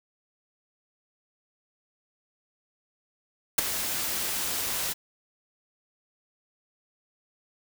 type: noise with ADSR envelope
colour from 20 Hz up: white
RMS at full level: -18 dBFS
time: 3.58-4.94 s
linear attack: 8 ms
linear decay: 11 ms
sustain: -12 dB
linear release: 23 ms
effects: none